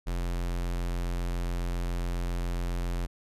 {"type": "tone", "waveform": "square", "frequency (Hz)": 43.65, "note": "F1", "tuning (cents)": 0, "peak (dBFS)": -29, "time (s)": [0.06, 3.07], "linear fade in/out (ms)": 20, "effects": ["resampled to 32000 Hz"]}